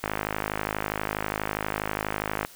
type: click train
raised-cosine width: 0.5 ms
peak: -11 dBFS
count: 127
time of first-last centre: 0.04-2.449 s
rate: 52.3 Hz
effects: white hiss -49 dBFS RMS until 2.55 s